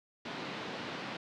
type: band-pass noise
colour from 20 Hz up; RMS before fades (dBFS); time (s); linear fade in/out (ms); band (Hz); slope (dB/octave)
pink; -41; 0.25-1.17; 5; 150 to 4200; 24
effects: none